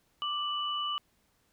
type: tone pair together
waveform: sine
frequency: 1177 / 2966 Hz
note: D6 / F#7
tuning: +3 / +4 cents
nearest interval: octave + major third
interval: 1601 cents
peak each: -33 / -33 dBFS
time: 0.22-0.98 s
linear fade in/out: 0 ms
effects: pink hiss -71 dBFS RMS until 1.52 s